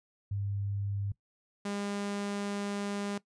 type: tone pair in turn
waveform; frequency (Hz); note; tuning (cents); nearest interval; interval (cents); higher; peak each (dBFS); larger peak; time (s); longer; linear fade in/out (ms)
sine / sawtooth; 100.3 / 202.3; G2 / G#3; +40 / -45; octave; 1215; second; -31 / -29; second; 0.31-1.12 / 1.65-3.18; second; 5
effects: noise-tail reverb RT60 0.1 s tail -19 dB re dry + resampled to 22050 Hz